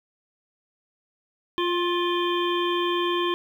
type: harmonic tone with a mistuned harmonic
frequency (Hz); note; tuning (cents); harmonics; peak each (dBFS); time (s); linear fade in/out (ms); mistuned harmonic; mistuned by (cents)
349.2; F4; 0; 1 / 3 / 5 / 7 / 9 / 10; -24 / -27 / -35 / -37 / -31 / -38; 1.58-3.34; 0; 3; +20
effects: 9-bit